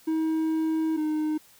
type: tone pair in turn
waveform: triangle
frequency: 318.5 / 307.8 Hz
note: D#4 / D#4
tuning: +41 / -19 cents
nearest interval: minor second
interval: 60 cents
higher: first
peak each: -21 / -22 dBFS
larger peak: first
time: 0.07-0.97 / 0.97-1.38 s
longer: first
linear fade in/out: 10 ms
effects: white hiss -56 dBFS RMS until 1.59 s